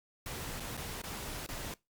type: noise with dropouts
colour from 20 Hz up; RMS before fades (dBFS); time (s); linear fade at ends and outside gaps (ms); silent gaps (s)
pink; -41; 0.26-1.74; 2; 0.599-0.603 / 0.769-0.775 / 1.018-1.037 / 1.464-1.488
effects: noise-tail reverb RT60 0.2 s tail -21 dB re dry + Opus 48 kbps